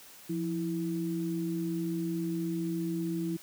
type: tone pair together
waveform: sine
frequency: 173.1 / 328.1 Hz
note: F3 / E4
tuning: -15 / -8 cents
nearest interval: major seventh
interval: 1107 cents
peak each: -33 / -32 dBFS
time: 0.29-3.37 s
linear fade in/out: 10 ms
effects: white hiss -52 dBFS RMS until 3.42 s + high-pass 80 Hz 12 dB/octave